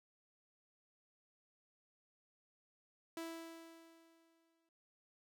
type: tone with exponential decay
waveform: sawtooth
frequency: 329.6 Hz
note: E4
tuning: in tune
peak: -38 dBFS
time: 3.17-4.69 s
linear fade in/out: 2 ms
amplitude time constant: 330 ms
effects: none